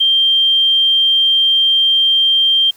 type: tone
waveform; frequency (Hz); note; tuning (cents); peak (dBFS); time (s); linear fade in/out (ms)
sine; 3170; G7; +19; -9; 0-2.71; 10
effects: white hiss -48 dBFS RMS until 2.76 s